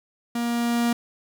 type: tone with level ramp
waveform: 45% pulse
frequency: 236.5 Hz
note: A#3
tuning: 25 cents sharp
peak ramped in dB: -24 to -19 dBFS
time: 0.35-0.93 s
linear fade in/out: 5 ms
effects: none